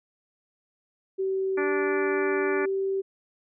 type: tone with pitch glide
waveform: sine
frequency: 383.2 to 387.7 Hz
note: G4 to G4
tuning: -39 to -19 cents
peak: -24 dBFS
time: 1.18-3.02 s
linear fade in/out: 20 ms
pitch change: +20 cents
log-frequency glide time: 1.6-1.71 s
type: harmonic tone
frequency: 291.4 Hz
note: D4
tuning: 13 cents flat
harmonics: 1 / 2 / 3 / 4 / 5 / 6 / 7 / 8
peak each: -32 / -36 / -37 / -36 / -35 / -34 / -40 / -37 dBFS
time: 1.57-2.66 s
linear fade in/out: 10 ms
effects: none